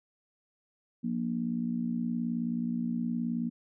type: harmonic tone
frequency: 59 Hz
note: A#1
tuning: 22 cents sharp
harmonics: 3 / 4 / 5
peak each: -35 / -30 / -43 dBFS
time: 1.03-3.5 s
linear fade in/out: 20 ms
effects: none